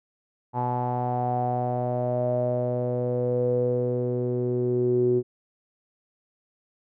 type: tone with low-pass filter sweep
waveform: sawtooth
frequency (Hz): 123.47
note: B2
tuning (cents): 0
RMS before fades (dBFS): -25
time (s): 0.53-5.23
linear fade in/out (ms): 50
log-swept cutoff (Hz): 870 to 360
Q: 9.3
effects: none